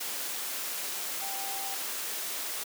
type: tone in noise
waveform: sine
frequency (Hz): 784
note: G5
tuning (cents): 0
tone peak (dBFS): -39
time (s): 1.21-1.75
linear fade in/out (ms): 10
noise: white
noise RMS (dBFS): -35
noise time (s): 0-2.64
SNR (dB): -7
effects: high-pass 300 Hz 12 dB/octave